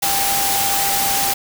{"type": "tone in noise", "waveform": "sine", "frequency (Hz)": 793, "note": "G5", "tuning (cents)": 20, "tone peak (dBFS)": -22, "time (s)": [0.02, 1.34], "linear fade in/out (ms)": 10, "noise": "white", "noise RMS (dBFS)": -19, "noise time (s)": [0.02, 1.34], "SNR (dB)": -6, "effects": []}